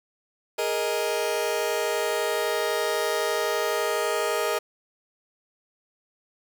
sawtooth chord, Ab suspended second, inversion none, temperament just, 415.3 / 467.2 / 623 Hz, Ab4 / Bb4 / Eb5, 0 / +4 / +2 cents, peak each -25 / -24 / -24 dBFS, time 0.58-4.59 s, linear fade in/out 10 ms, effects 8-bit

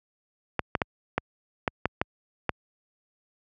clicks, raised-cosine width 0.5 ms, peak -8 dBFS, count 8, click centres 0.593 / 0.752 / 0.818 / 1.18 / 1.678 / 1.856 / 2.015 / 2.493 s, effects high-pass 60 Hz 12 dB/octave

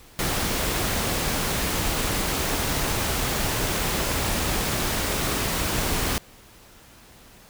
pink noise, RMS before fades -25 dBFS, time 0.19-6.18 s, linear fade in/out 0 ms, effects pink hiss -50 dBFS RMS until 7.49 s

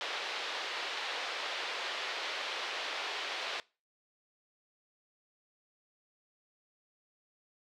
white band-pass noise, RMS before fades -38 dBFS, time 0.01-3.6 s, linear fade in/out 0 ms, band 410 to 4000 Hz, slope 24 dB/octave, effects noise-tail reverb RT60 0.3 s tail -22 dB re dry

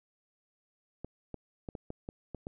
clicks, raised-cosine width 2 ms, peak -26 dBFS, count 8, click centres 1.046 / 1.343 / 1.688 / 1.752 / 1.904 / 2.089 / 2.347 / 2.469 s, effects none

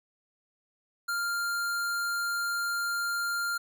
square tone, 1396.9 Hz, F6, in tune, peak -29 dBFS, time 1.08-3.58 s, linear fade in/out 10 ms, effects none

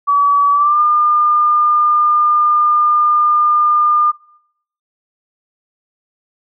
sine tone with pitch glide, 1142 to 1206.4 Hz, D6 to D6, -49 to +46 cents, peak -9 dBFS, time 0.07-4.12 s, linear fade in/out 20 ms, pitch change +95 cents, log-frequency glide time 0.52-0.8 s, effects noise-tail reverb RT60 0.7 s tail -22 dB re dry

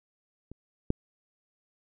clicks, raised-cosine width 3 ms, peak -30 / -12 dBFS, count 2, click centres 0.516 / 0.904 s, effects none

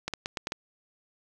clicks, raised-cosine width 0.2 ms, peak -14 dBFS, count 6, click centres 0.08 / 0.137 / 0.259 / 0.372 / 0.471 / 0.521 s, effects none

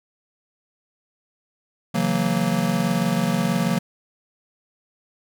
square chord, F# dominant seventh, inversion second, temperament just, 138.75 / 166.5 / 185 / 231.2 Hz, C#3 / E3 / F#3 / A#3, +2 / +18 / 0 / -14 cents, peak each -30 / -26 / -24 / -25 dBFS, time 1.94-3.79 s, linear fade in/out 10 ms, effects none

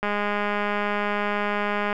click train, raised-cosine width 0.5 ms, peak -11 dBFS, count 392, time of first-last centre 0.03-1.928 s, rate 206 Hz, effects none

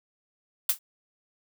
blue noise with exponential decay, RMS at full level -17 dBFS, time 0.69-0.79 s, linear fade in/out 5 ms, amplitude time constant 20 ms, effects none

